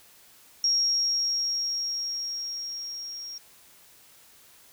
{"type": "tone with level ramp", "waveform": "sine", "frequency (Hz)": 5588, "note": "F8", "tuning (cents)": 0, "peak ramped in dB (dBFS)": [-20, -36], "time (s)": [0.64, 3.38], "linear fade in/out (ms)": 2, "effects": ["white hiss -55 dBFS RMS until 4.72 s"]}